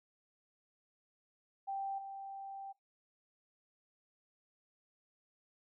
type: tone with level steps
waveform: sine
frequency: 784 Hz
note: G5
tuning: in tune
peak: -36 / -43 dBFS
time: 1.67-2.73 s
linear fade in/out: 20 ms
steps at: 1.98 s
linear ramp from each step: 5 ms
effects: noise-tail reverb RT60 0.2 s tail -22 dB re dry